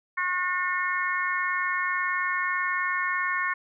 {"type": "harmonic tone", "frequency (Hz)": 361.7, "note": "F#4", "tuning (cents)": -39, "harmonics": [3, 4, 5, 6], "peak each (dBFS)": [-29, -32, -28, -32], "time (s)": [0.17, 3.54], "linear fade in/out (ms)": 10, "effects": []}